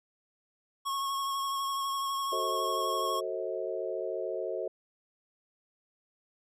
square tone with vibrato, 1096 Hz, C#6, 20 cents flat, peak -31 dBFS, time 0.85-3.21 s, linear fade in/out 20 ms, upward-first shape sine, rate 12 Hz, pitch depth 21 cents each way
sine chord, F# diminished seventh, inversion none, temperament just, 370 / 444 / 532.8 / 639.4 Hz, F#4 / A4 / C5 / Eb5, 0 / +16 / +31 / +47 cents, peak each -37 dBFS, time 2.32-4.68 s, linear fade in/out 5 ms
effects resampled to 32000 Hz

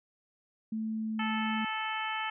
sine tone with pitch glide, 220 to 218.6 Hz, A3 to A3, 0 to -11 cents, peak -31 dBFS, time 0.72-1.65 s, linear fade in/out 5 ms, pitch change -11 cents, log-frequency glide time 0.94-1.27 s
harmonic tone, 437.2 Hz, A4, 11 cents flat, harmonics 2 / 3 / 4 / 5 / 6 / 7, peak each -36 / -38 / -39 / -40 / -41 / -41 dBFS, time 1.19-2.3 s, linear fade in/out 5 ms
effects none

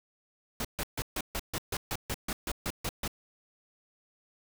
pink noise bursts, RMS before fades -33 dBFS, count 14, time 0.6-3.078 s, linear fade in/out 2 ms, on 47 ms, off 140 ms, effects none

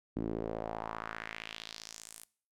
sawtooth tone with band-pass filter sweep, 55.2 Hz, A1, 6 cents sharp, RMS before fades -41 dBFS, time 0.16-2.25 s, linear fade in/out 5 ms, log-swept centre 270 to 11000 Hz, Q 2.3, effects noise-tail reverb RT60 0.5 s tail -22 dB re dry

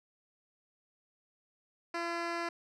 10% pulse tone with low-pass filter, 340 Hz, F4, 46 cents flat, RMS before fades -36 dBFS, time 1.94-2.49 s, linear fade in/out 5 ms, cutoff 4900 Hz, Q 0.72, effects none

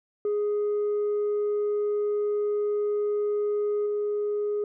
sine tone with level steps, 415.3 Hz, G#4, in tune, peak -21 / -23 dBFS, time 0.25-4.64 s, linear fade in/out 2 ms, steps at 3.86 s, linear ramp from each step 5 ms, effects tanh soft clip ceiling -22 dBFS

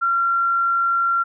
sine tone, 1372 Hz, F6, 31 cents flat, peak -16 dBFS, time 0.01-1.24 s, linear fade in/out 20 ms, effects none

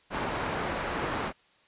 white low-pass noise, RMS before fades -32 dBFS, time 0.1-1.33 s, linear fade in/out 50 ms, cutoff 1300 Hz, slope 12 dB/octave, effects white hiss -63 dBFS RMS until 1.67 s + resampled to 8000 Hz

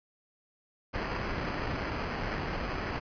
pink noise with sample-and-hold, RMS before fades -34 dBFS, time 0.93-3 s, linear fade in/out 20 ms, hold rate 3675 Hz, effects resampled to 11025 Hz

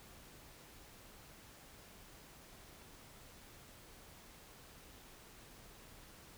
silence, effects pink hiss -58 dBFS RMS until 6.37 s

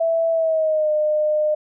sine tone with pitch glide, 659.3 to 608.1 Hz, E5 to D#5, 0 to -40 cents, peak -16 dBFS, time 0-1.55 s, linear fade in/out 10 ms, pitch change -140 cents, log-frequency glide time 0.31-0.91 s, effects none

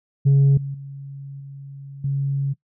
sine tone with level steps, 138.59 Hz, C#3, in tune, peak -9 / -25 / -32 / -34 / -19 dBFS, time 0.25-2.54 s, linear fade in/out 20 ms, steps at 0.57 / 0.74 / 1.4 / 2.04 s, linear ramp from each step 5 ms, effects noise-tail reverb RT60 0.1 s tail -20 dB re dry + tanh soft clip ceiling -10 dBFS

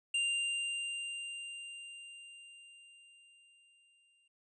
square tone with exponential decay, 2790 Hz, F7, 2 cents flat, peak -30 dBFS, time 0.14-4.28 s, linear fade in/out 5 ms, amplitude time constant 900 ms, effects resampled to 24000 Hz

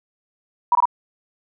sine tone bursts, 967 Hz, B5, 37 cents flat, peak -12 dBFS, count 3, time 0.72-0.855 s, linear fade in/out 2 ms, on 31 ms, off 21 ms, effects none

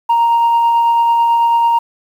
sine tone with tremolo, 932.3 Hz, A#5, in tune, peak -6 dBFS, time 0.09-1.79 s, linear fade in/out 10 ms, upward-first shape sine, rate 9.1 Hz, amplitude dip 25%, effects tanh soft clip ceiling -7 dBFS + 7-bit

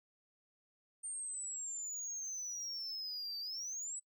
sine exponential two-way sweep, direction down then up, 8830 to 4600 to 8060 Hz, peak -37 dBFS, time 1.03-4 s, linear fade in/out 20 ms, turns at 3.39 s, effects noise-tail reverb RT60 0.1 s tail -26 dB re dry + tanh soft clip ceiling -39 dBFS

